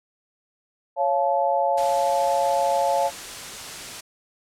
sine chord, Db augmented, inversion none, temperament just, 554.4 / 693 / 866.2 Hz, Db5 / F5 / A5, 0 / -14 / -27 cents, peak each -23 dBFS, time 0.96-3.11 s, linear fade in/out 50 ms
white noise, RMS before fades -35 dBFS, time 1.77-4.01 s, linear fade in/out 10 ms
effects low-pass 9000 Hz 12 dB/octave

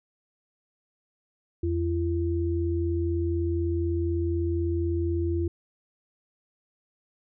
sine tone pair together, 84.02 / 340 Hz, E2 / F4, +34 / -46 cents, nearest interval 2 octaves, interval 2420 cents, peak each -26 / -27 dBFS, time 1.63-5.48 s, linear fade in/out 5 ms, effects none

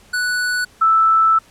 square / sine tone pair in turn, 1480 / 1318.5 Hz, F#6 / E6, 0 / 0 cents, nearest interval major second, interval 200 cents, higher first, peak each -18 / -10 dBFS, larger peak second, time 0.13-0.65 / 0.81-1.39 s, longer second, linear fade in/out 10 ms, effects pink hiss -49 dBFS RMS until 1.5 s + low-pass 11000 Hz 12 dB/octave

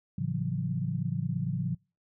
sine chord, F# minor seventh, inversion first, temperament equal with one note detuned, 110 / 138.59 / 168.18 / 185 Hz, A2 / C#3 / E3 / F#3, 0 / 0 / +35 / 0 cents, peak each -35 / -32 / -33 / -36 dBFS, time 0.18-1.75 s, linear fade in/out 5 ms, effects noise-tail reverb RT60 0.3 s tail -26 dB re dry

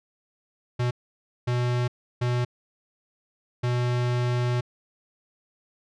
square tone bursts at uneven times, 122.6 Hz, B2, 12 cents flat, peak -23 dBFS, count 4, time 0.79-0.91 / 1.47-1.88 / 2.21-2.45 / 3.63-4.61 s, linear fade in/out 10 ms, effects low-pass 5000 Hz 12 dB/octave

